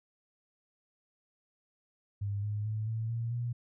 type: tone with pitch steps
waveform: sine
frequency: 101.1 / 104.6 / 108.23 / 111.98 / 115.87 / 119.88 Hz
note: G#2 / G#2 / A2 / A2 / A#2 / A#2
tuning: -46 / +13 / -28 / +31 / -10 / +49 cents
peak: -31 dBFS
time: 2.21-3.53 s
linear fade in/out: 10 ms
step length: 220 ms
effects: none